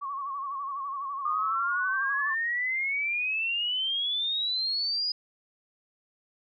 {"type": "tone with vibrato", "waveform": "sine", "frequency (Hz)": 1108, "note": "C#6", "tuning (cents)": -1, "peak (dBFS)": -31, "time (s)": [0.01, 2.35], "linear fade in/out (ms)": 20, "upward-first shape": "sine", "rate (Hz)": 12, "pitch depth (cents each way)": 69}
{"type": "exponential sweep", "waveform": "sine", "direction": "up", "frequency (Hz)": [1200, 4972], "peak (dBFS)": -26, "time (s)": [1.25, 5.12], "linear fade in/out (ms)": 5}
{"effects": []}